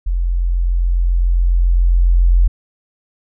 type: tone with level ramp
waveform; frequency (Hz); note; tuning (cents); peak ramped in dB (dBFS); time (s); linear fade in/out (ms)
sine; 43.65; F1; 0; -14 to -7; 0.06-2.48; 10
effects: none